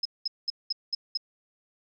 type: tone bursts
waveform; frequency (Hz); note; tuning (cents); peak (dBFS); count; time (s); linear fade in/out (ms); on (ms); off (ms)
sine; 5130; E8; -48; -25; 6; 0.03-1.174; 5; 24; 200
effects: none